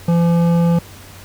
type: tone with hard clipping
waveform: sine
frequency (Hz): 170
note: F3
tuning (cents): -46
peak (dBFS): -13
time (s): 0.08-0.79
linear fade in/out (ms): 5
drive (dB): 11
effects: added 95 Hz sine -40 dBFS peak until 1.24 s + pink hiss -40 dBFS RMS until 1.24 s